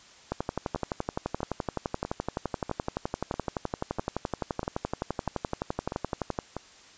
two click trains, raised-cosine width 1 ms, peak -18 / -14 dBFS, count 10 / 72, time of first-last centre 0.76-6.566 / 0.32-6.388 s, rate 1.55 / 11.7 Hz, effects white hiss -53 dBFS RMS until 6.97 s + resampled to 16000 Hz

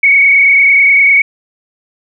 sine tone with frequency modulation, 2230 Hz, C#7, 10 cents sharp, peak -4 dBFS, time 0.03-1.22 s, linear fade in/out 5 ms, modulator 29.5 Hz, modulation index 1.8, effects none

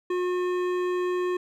sine tone with hard clipping, 360.5 Hz, F#4, 45 cents flat, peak -26 dBFS, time 0.1-1.37 s, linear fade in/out 5 ms, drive 13 dB, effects none

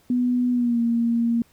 sine tone with pitch glide, 246.9 to 233.3 Hz, B3 to A#3, 0 to +2 cents, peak -18 dBFS, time 0.1-1.42 s, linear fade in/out 2 ms, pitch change -98 cents, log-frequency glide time 0.52-0.8 s, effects pink hiss -59 dBFS RMS until 1.52 s

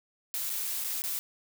blue noise with dropouts, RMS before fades -33 dBFS, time 0.34-1.19 s, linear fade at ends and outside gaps 0 ms, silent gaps 0.495-0.5 / 0.84-0.845 / 1.02-1.039 s, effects none

